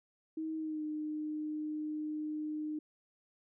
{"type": "tone with pitch glide", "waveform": "sine", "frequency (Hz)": [317.2, 305.2], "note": ["D#4", "D#4"], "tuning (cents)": [33, -33], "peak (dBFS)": -35, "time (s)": [0.37, 2.79], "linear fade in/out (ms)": 5, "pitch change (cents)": -66, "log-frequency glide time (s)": [0.57, 0.83], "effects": []}